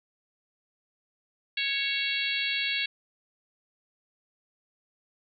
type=harmonic tone with a mistuned harmonic; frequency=554.4 Hz; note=C#5; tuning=in tune; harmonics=3 / 4 / 5 / 6 / 7 / 8; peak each=-36 / -32 / -32 / -33 / -34 / -37 dBFS; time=1.57-2.86 s; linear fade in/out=5 ms; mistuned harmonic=5; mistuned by=-28 cents; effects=none